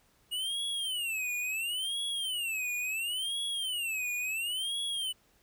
square tone with vibrato, 2861 Hz, F7, 41 cents sharp, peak -32 dBFS, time 0.31-5.13 s, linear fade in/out 20 ms, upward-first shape sine, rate 0.72 Hz, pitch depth 270 cents each way, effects pink hiss -67 dBFS RMS until 5.42 s

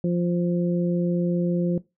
harmonic tone, 174.61 Hz, F3, in tune, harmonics 1 / 2 / 3, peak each -21 / -27 / -31 dBFS, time 0.04-1.78 s, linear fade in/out 2 ms, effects noise-tail reverb RT60 0.2 s tail -18 dB re dry

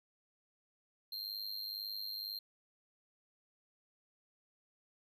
square tone with amplitude modulation, 4186 Hz, C8, in tune, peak -37 dBFS, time 1.12-2.39 s, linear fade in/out 5 ms, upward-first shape sine, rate 102 Hz, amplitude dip 80%, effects none

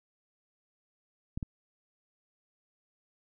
clicks, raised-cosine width 5 ms, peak -22 dBFS, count 2, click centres 1.375 / 1.428 s, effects none

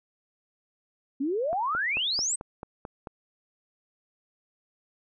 sine exponential sweep, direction up, 258.4 to 8470 Hz, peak -25 dBFS, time 1.2-2.36 s, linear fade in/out 10 ms
click train, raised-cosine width 1 ms, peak -23 dBFS, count 8, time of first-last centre 1.53-3.072 s, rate 4.54 Hz
effects none

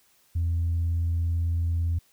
sine tone with vibrato, 84.2 Hz, E2, 37 cents sharp, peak -21 dBFS, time 0.35-1.99 s, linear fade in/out 10 ms, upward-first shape sine, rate 18 Hz, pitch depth 9 cents each way, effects tanh soft clip ceiling -20 dBFS + white hiss -63 dBFS RMS until 2.12 s

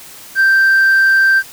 sine tone with tanh clipping, 1568 Hz, G6, in tune, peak -8 dBFS, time 0.35-1.43 s, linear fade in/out 50 ms, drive 1 dB, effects white hiss -36 dBFS RMS until 1.52 s

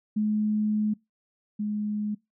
sine tone pair in turn, 212.5 / 209.8 Hz, G#3 / G#3, +40 / +18 cents, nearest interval unison, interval 22 cents, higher first, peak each -22 / -26 dBFS, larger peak first, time 0.16-0.94 / 1.59-2.15 s, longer first, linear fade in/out 10 ms, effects noise-tail reverb RT60 0.2 s tail -24 dB re dry

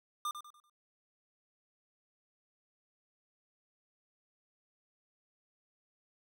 square tone with echo, 1200 Hz, D6, 37 cents sharp, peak -34 dBFS, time 0.25-0.31 s, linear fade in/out 2 ms, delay 97 ms, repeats 4, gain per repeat -9 dB, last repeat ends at 0.698 s, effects none

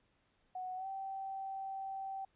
sine tone with pitch glide, 740 to 775 Hz, F#5 to G5, 0 to -20 cents, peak -39 dBFS, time 0.55-2.25 s, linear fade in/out 5 ms, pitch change +80 cents, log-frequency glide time 0.76-0.87 s, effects pink hiss -75 dBFS RMS until 2.35 s + resampled to 8000 Hz

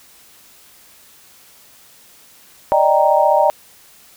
sine chord, Eb major seventh, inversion third, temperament equal, 587.3 / 622.3 / 784 / 932.3 Hz, D5 / Eb5 / G5 / Bb5, 0 / 0 / 0 / 0 cents, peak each -16 dBFS, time 2.72-3.5 s, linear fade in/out 0 ms, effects white hiss -47 dBFS RMS until 4.16 s

